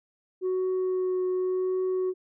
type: tone with vibrato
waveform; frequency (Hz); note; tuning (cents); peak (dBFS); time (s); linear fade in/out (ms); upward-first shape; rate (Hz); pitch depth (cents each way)
sine; 370; F#4; 0; -22; 0.41-2.14; 50; triangle; 0.88; 12
effects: tanh soft clip ceiling -23 dBFS